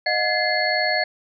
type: tone cluster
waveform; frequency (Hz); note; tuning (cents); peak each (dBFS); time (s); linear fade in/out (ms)
sine; 620 / 723 / 1703 / 2078 / 4378; D#5 / F#5 / G#6 / C7 / C#8; -6 / -40 / +43 / -12 / -22; -25; 0.06-1.04; 5
effects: none